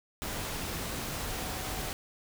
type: tone in noise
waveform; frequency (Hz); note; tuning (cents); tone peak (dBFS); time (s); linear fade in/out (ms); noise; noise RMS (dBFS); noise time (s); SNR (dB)
sine; 753; F#5; +30; -45; 1.3-1.9; 0; pink; -36; 0.22-1.93; -12
effects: none